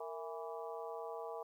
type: harmonic tone with a mistuned harmonic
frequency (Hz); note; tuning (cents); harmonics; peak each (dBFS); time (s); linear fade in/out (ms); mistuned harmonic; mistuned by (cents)
164.8; E3; 0; 3 / 4 / 5 / 6 / 7; -45 / -47 / -49 / -51 / -52; 0-1.43; 5; 3; -110
effects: 12-bit